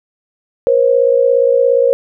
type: tone pair together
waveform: sine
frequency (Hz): 481.2 / 538.4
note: B4 / C5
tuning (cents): -45 / +49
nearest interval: major second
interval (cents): 194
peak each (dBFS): -11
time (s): 0.67-1.93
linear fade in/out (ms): 0
effects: none